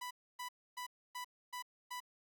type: tone bursts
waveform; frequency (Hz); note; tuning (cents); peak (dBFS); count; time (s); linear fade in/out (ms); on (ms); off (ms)
sawtooth; 991; B5; +6; -38; 6; 0.01-2.004; 10; 99; 280
effects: none